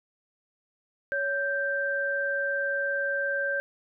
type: tone pair together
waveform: sine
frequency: 560 / 1569.3 Hz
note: C#5 / G6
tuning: +18 / +1 cents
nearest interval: octave + tritone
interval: 1783 cents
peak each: -30 / -27 dBFS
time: 1.12-3.6 s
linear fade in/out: 0 ms
effects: none